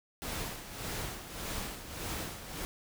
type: noise with tremolo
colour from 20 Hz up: pink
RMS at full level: -37 dBFS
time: 0.22-2.65 s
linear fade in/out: 0 ms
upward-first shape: sine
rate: 1.7 Hz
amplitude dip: 65%
effects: none